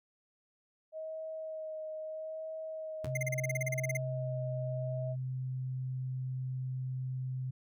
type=tone with vibrato; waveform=sine; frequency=631 Hz; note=D#5; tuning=24 cents sharp; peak=-38 dBFS; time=0.92-5.16 s; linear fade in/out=50 ms; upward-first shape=sine; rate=0.77 Hz; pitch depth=15 cents each way
type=tone with exponential decay; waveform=sawtooth; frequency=89.1 Hz; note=F2; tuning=35 cents sharp; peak=-32 dBFS; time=3.04-3.13 s; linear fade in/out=5 ms; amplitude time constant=19 ms
type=tone with pitch glide; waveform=sine; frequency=131.8 to 129.16 Hz; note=C3 to C3; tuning=+13 to -22 cents; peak=-34 dBFS; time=3.06-7.51 s; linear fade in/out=10 ms; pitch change=-35 cents; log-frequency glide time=4.01-4.42 s
type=tone bursts; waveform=square; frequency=2093 Hz; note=C7; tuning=in tune; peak=-33 dBFS; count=15; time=3.15-3.971 s; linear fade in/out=5 ms; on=23 ms; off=34 ms
effects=none